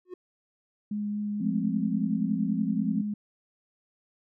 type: tone with exponential growth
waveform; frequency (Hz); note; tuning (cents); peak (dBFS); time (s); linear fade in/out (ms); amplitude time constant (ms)
triangle; 362.9; F#4; -34; -31; 0.05-0.14; 5; 19
type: tone with vibrato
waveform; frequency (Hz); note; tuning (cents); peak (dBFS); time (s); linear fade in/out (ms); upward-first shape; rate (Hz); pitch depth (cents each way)
sine; 207.7; G#3; 0; -28; 0.91-3.14; 5; triangle; 4.3; 11
type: chord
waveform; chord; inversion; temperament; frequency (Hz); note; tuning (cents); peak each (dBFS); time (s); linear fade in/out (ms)
sine; F major; none; just; 174.61 / 218.3 / 261.9; F3 / A3 / C4; 0 / -13 / +2; -31; 1.4-3.02; 10
effects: none